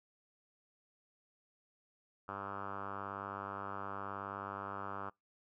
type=tone with low-pass filter; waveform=5% pulse; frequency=99.1 Hz; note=G2; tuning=19 cents sharp; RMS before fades=-43 dBFS; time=2.28-5.1 s; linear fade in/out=10 ms; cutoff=1300 Hz; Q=4.6; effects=noise-tail reverb RT60 0.2 s tail -26 dB re dry